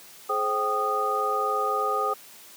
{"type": "tone cluster", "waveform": "sine", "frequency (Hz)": [422.6, 526, 779, 1234], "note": ["G#4", "C5", "G5", "D#6"], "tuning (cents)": [30, 9, -11, -15], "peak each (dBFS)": [-30, -32, -30, -25], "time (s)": [0.29, 2.14], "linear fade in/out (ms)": 10, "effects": ["white hiss -48 dBFS RMS until 2.56 s", "high-pass 150 Hz 12 dB/octave"]}